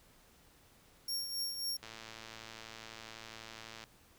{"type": "tone with tremolo", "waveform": "sawtooth", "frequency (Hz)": 5530, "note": "F8", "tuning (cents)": -18, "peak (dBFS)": -31, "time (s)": [1.08, 1.77], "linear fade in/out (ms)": 5, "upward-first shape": "triangle", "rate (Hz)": 3.7, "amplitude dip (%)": 60}
{"type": "click train", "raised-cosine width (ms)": 0.2, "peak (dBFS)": -30, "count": 226, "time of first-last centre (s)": [1.83, 3.839], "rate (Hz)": 112}
{"effects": ["pink hiss -64 dBFS RMS until 4.18 s"]}